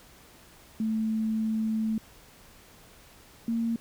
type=tone pair in turn; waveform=sine; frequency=220 / 230 Hz; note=A3 / A#3; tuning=0 / -23 cents; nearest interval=minor second; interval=77 cents; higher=second; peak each=-25 dBFS; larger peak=neither; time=0.8-1.98 / 3.48-3.76 s; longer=first; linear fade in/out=2 ms; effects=pink hiss -54 dBFS RMS until 3.8 s